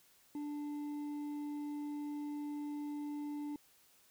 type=tone with hard clipping; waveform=triangle; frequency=293.7 Hz; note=D4; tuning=in tune; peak=-40 dBFS; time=0.35-3.56 s; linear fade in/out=2 ms; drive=8 dB; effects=white hiss -67 dBFS RMS until 4.1 s